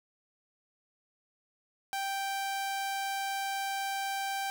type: tone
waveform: sawtooth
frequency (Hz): 784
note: G5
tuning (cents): 0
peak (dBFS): -28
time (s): 1.93-4.5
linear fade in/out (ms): 0
effects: none